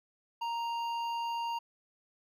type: tone with hard clipping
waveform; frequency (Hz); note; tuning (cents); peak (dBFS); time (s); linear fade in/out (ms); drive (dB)
triangle; 932.3; A#5; 0; -34; 0.41-1.59; 10; 13
effects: none